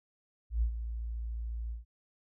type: tone with ADSR envelope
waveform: sine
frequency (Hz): 57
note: A#1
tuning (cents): -38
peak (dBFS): -24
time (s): 0.5-1.85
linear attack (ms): 120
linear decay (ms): 88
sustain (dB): -10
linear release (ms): 140
effects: none